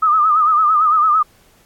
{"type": "tone with vibrato", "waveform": "sine", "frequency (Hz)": 1244.5, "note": "D#6", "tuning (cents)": 0, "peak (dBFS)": -10, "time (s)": [0.02, 1.23], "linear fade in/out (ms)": 10, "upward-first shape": "sine", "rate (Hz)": 8.9, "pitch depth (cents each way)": 82, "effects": ["pink hiss -53 dBFS RMS until 1.65 s", "AAC 64 kbps"]}